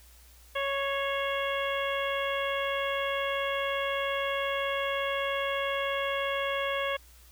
harmonic tone with a mistuned harmonic, 554.4 Hz, C#5, in tune, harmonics 1 / 2 / 3 / 4 / 5 / 6, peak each -31 / -34 / -36 / -37 / -38 / -39 dBFS, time 0.55-6.97 s, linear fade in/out 10 ms, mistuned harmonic 4, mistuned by -34 cents, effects added 60 Hz sine -54 dBFS peak until 7.31 s + white hiss -58 dBFS RMS until 7.31 s

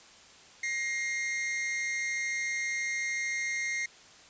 45% pulse tone pair together, 1890 / 2123 Hz, A#6 / C7, +23 / +25 cents, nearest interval major second, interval 202 cents, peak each -36 / -31 dBFS, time 0.63-3.86 s, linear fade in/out 5 ms, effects white hiss -54 dBFS RMS until 4.29 s + resampled to 16000 Hz

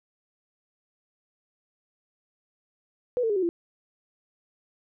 sine tone with pitch steps, 493.9 / 450.3 / 410.5 / 374.3 / 341.3 Hz, B4 / A4 / G#4 / F#4 / F4, 0 / +40 / -20 / +20 / -40 cents, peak -22 dBFS, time 3.17-3.49 s, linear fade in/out 0 ms, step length 64 ms, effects none

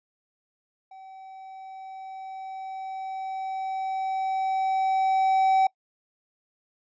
triangle tone with level ramp, 765 Hz, G5, 42 cents flat, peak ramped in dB -41 to -15 dBFS, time 0.91-5.67 s, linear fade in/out 5 ms, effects noise-tail reverb RT60 0.1 s tail -24 dB re dry + resampled to 16000 Hz

